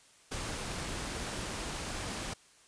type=noise; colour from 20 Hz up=pink; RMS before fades=-38 dBFS; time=0.31-2.34 s; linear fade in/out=10 ms; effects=white hiss -61 dBFS RMS until 2.67 s + resampled to 22050 Hz